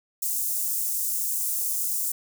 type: high-pass noise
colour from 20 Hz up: white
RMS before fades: -27 dBFS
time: 0.22-2.12 s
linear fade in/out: 5 ms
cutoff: 7000 Hz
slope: 24 dB/octave
effects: none